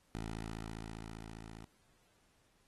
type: tone with level ramp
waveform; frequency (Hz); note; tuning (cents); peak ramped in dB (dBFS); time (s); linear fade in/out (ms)
10% pulse; 55; A1; 0; -31 to -41; 0.15-1.65; 0
effects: pink hiss -72 dBFS RMS until 2.67 s + AAC 32 kbps